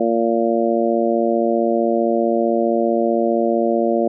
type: harmonic tone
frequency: 115.4 Hz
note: A#2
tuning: 17 cents flat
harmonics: 2 / 3 / 4 / 5 / 6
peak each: -21 / -20 / -23 / -20 / -23 dBFS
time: 0-4.08 s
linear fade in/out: 5 ms
effects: none